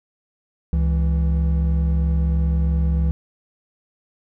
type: tone pair together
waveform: triangle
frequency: 69.29 / 164.81 Hz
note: C#2 / E3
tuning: 0 / 0 cents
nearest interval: octave + minor third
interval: 1500 cents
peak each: -15 / -21 dBFS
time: 0.73-3.11 s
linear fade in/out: 0 ms
effects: none